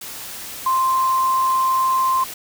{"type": "tone in noise", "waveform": "sine", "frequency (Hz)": 1046.5, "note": "C6", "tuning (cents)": 0, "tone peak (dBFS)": -15, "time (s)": [0.66, 2.24], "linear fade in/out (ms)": 5, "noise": "white", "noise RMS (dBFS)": -33, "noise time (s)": [0.01, 2.34], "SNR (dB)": 15, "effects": []}